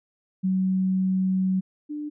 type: tone pair in turn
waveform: sine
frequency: 187.9 / 297.7 Hz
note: F#3 / D4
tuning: +27 / +24 cents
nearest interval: minor sixth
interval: 797 cents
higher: second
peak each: -20 / -29 dBFS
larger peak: first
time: 0.43-1.61 / 1.89-2.1 s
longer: first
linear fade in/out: 20 ms
effects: none